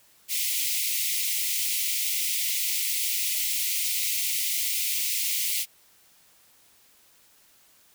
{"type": "high-pass noise", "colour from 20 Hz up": "white", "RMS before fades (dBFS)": -27, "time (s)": [0.28, 5.66], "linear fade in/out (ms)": 50, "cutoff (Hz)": 2000, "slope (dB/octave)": 96, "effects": ["white hiss -59 dBFS RMS until 7.94 s"]}